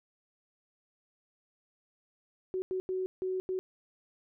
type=tone bursts at uneven times; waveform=sine; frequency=373.2 Hz; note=F#4; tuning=15 cents sharp; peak=-30 dBFS; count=5; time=2.54-2.62 / 2.71-2.8 / 2.89-3.06 / 3.22-3.4 / 3.49-3.59 s; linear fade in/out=0 ms; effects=none